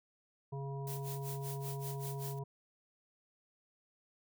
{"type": "harmonic tone", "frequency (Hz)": 138, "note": "C#3", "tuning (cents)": -7, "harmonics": [1, 3, 5, 7], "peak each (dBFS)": [-39, -46, -52, -50], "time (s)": [0.52, 2.44], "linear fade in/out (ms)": 10}
{"type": "noise with tremolo", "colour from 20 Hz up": "blue", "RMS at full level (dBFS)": -45, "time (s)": [0.87, 2.39], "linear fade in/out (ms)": 2, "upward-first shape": "sine", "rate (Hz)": 5.2, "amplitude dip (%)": 90}
{"effects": []}